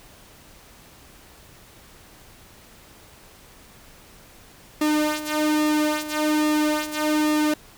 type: tone with flanger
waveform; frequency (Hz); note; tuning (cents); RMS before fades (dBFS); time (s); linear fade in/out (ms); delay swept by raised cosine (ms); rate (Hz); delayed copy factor
sawtooth; 303.7; D#4; -42; -22; 4.81-7.54; 5; 1.3 to 3.3; 1.2; -0.65
effects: pink hiss -49 dBFS RMS until 7.77 s